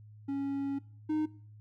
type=tone pair in turn; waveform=triangle; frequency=277.2 / 308 Hz; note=C#4 / D#4; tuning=0 / -17 cents; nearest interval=major second; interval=183 cents; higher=second; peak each=-29 / -26 dBFS; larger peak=second; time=0.28-0.79 / 1.09-1.26 s; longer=first; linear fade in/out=10 ms; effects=noise-tail reverb RT60 0.5 s tail -20 dB re dry + added 106 Hz sine -50 dBFS peak until 1.6 s